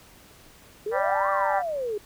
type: exponential two-way sweep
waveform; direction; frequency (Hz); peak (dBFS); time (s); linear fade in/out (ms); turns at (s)
sine; up then down; 401.4 to 1200 to 401.4; -26; 0.86-1.98; 5; 1.3
type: harmonic tone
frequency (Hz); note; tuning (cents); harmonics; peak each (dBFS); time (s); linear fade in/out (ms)
196; G3; 0; 3 / 4 / 5 / 6 / 7 / 8 / 9 / 10; -27 / -29 / -31 / -33 / -34 / -35 / -36 / -37; 0.91-1.63; 50
effects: pink hiss -52 dBFS RMS until 2.05 s